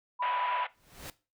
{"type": "tone", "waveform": "sine", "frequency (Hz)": 987.8, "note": "B5", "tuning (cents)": 0, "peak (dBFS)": -29, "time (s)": [0.19, 0.65], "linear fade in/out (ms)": 20}
{"type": "band-pass noise", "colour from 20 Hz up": "pink", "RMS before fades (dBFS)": -37, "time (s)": [0.22, 0.67], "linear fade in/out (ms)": 5, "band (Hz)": [590, 3100], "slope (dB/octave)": 48}
{"type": "noise with exponential growth", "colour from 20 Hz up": "pink", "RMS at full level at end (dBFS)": -39, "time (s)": [0.69, 1.1], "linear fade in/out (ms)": 2, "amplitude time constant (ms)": 88}
{"effects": ["noise-tail reverb RT60 0.3 s tail -18 dB re dry"]}